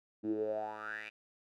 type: tone with band-pass filter sweep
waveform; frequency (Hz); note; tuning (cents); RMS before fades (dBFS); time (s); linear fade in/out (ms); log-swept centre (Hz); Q
10% pulse; 107.1; A2; -46; -38; 0.23-1.1; 20; 270 to 2500; 8.8
effects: none